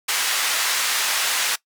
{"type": "band-pass noise", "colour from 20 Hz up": "pink", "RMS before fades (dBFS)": -22, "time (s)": [0.08, 1.56], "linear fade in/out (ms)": 10, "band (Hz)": [1400, 12000], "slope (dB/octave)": 12, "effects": ["noise-tail reverb RT60 0.1 s tail -20 dB re dry"]}